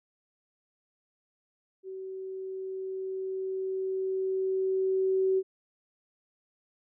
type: tone with level ramp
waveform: sine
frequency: 379.8 Hz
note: F#4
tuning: 45 cents sharp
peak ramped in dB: -37 to -22 dBFS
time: 1.83-5.43 s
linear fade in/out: 50 ms
effects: none